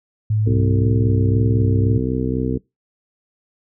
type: tone with vibrato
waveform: sine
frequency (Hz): 103.83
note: G#2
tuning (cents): 0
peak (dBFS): -15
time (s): 0.3-1.98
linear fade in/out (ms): 5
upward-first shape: square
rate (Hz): 1.9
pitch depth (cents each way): 56
type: harmonic tone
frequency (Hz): 63.9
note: C2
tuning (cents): -40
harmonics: 1 / 2 / 3 / 4 / 5 / 6 / 7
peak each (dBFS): -27 / -24 / -29 / -23 / -28 / -29 / -26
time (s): 0.46-2.58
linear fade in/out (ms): 10
effects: noise-tail reverb RT60 0.2 s tail -22 dB re dry